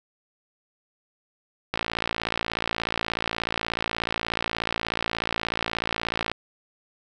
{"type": "click train", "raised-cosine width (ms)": 0.3, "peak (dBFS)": -9, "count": 260, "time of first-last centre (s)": [1.74, 6.316], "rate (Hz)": 56.6, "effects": []}